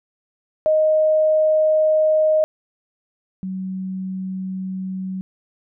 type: tone pair in turn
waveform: sine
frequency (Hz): 622.3 / 188.19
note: D#5 / F#3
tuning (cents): 0 / +30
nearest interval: octave + major sixth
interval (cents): 2070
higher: first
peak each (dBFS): -13 / -24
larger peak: first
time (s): 0.66-2.44 / 3.43-5.21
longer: neither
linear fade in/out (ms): 0
effects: none